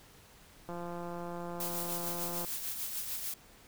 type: click train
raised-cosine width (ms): 1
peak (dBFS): -28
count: 305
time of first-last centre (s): 0.69-2.447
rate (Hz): 173
type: noise with tremolo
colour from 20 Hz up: blue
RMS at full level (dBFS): -36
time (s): 1.6-3.34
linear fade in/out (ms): 2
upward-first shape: triangle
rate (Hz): 6.7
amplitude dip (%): 50
effects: pink hiss -58 dBFS RMS until 3.67 s